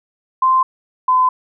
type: tone pair in turn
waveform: sine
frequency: 1041 / 1019 Hz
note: C6 / C6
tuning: -9 / -46 cents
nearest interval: unison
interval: 37 cents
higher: first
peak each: -10 dBFS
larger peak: neither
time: 0.42-0.63 / 1.08-1.29 s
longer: neither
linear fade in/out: 5 ms
effects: none